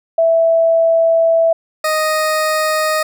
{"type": "tone pair in turn", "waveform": ["sine", "20% pulse"], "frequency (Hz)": [659.3, 622.3], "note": ["E5", "D#5"], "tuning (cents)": [0, 0], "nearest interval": "minor second", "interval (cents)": 100, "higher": "first", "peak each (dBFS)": -9, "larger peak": "neither", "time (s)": [[0.18, 1.53], [1.84, 3.03]], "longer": "first", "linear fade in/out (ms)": 5, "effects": []}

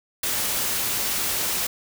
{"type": "noise", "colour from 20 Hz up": "white", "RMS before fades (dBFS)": -25, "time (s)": [0.23, 1.67], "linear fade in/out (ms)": 5, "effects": []}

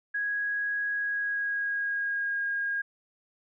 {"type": "tone with pitch glide", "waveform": "sine", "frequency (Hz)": [1657, 1627.6], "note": ["G#6", "G#6"], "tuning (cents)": [-4, -35], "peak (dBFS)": -27, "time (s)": [0.14, 2.82], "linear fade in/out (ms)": 10, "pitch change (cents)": -31, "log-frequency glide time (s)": [0.91, 2.43], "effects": []}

